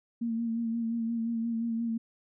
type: tone with vibrato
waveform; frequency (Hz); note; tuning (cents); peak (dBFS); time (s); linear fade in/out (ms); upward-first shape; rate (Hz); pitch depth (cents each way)
sine; 229.9; A#3; -24; -28; 0.21-1.98; 10; sine; 5.7; 32
effects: none